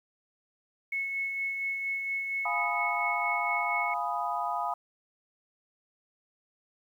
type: tone with tremolo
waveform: sine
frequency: 2196 Hz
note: C#7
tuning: 17 cents flat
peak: -28 dBFS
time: 0.92-3.94 s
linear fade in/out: 5 ms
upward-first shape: sine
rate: 4.3 Hz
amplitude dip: 35%
type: chord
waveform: sine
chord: F half-diminished seventh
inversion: none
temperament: equal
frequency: 698.5 / 830.6 / 987.8 / 1244.5 Hz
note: F5 / Ab5 / Cb6 / Eb6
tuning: 0 / 0 / 0 / 0 cents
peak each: -34 dBFS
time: 2.45-4.74 s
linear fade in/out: 5 ms
effects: 10-bit